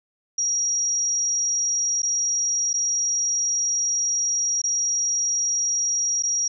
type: tone with dropouts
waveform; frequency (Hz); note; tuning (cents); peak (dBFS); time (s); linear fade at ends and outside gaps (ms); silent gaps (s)
sine; 5690; F8; +31; -20; 0.38-6.48; 5; 2.021-2.03 / 2.732-2.739 / 4.618-4.638 / 6.225-6.234
effects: none